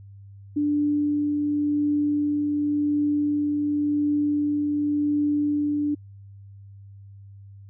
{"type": "tone with tremolo", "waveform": "sine", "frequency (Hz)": 293.7, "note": "D4", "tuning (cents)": 0, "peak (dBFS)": -19, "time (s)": [0.56, 5.95], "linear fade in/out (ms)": 10, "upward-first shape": "triangle", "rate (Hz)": 0.91, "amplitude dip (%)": 25, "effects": ["added 99 Hz sine -42 dBFS peak until 7.69 s"]}